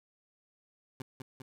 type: tone with echo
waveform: 20% pulse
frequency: 129.8 Hz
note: C3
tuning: 13 cents flat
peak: -33 dBFS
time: 1-1.02 s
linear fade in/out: 2 ms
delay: 200 ms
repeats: 2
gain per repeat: -3 dB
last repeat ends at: 1.42 s
effects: none